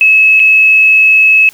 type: tone with dropouts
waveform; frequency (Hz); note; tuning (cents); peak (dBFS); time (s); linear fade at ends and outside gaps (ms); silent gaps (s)
sine; 2585; E7; -34; -3; 0.01-1.49; 1; 0.396-0.4
effects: white hiss -40 dBFS RMS until 1.53 s